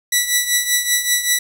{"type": "tone with tremolo", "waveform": "10% pulse", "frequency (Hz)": 1959, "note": "B6", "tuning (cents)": -15, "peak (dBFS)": -3, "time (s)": [0.12, 1.39], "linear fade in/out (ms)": 5, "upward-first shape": "triangle", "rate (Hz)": 5.2, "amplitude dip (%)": 75, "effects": ["7-bit"]}